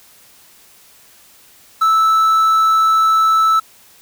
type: tone with quantisation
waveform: triangle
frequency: 1313 Hz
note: E6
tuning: 7 cents flat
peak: -8 dBFS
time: 1.81-3.6 s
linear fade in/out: 10 ms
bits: 6
effects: white hiss -47 dBFS RMS until 4.01 s